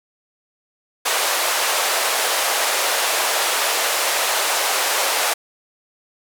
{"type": "band-pass noise", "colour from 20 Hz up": "pink", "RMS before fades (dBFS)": -20, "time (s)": [1.05, 5.34], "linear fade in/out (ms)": 10, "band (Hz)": [530, 14000], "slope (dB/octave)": 24, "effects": []}